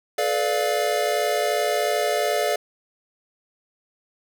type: chord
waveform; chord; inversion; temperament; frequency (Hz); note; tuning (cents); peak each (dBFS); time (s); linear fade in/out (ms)
square; B half-diminished seventh; third; equal with one note detuned; 431.2 / 493.9 / 587.3 / 698.5; A4 / B4 / D5 / F5; -35 / 0 / 0 / 0; -27 / -31 / -25 / -26; 0.18-2.56; 5
effects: none